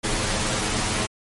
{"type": "noise with comb filter", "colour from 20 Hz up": "pink", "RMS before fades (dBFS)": -24, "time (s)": [0.03, 1.07], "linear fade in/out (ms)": 20, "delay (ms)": 9.4, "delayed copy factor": 0.95, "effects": ["MP3 48 kbps"]}